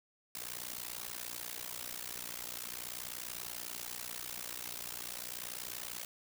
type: noise with amplitude modulation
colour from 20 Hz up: white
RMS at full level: -39 dBFS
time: 0.35-6.05 s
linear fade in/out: 2 ms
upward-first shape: sine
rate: 60.4 Hz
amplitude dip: 95%
effects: none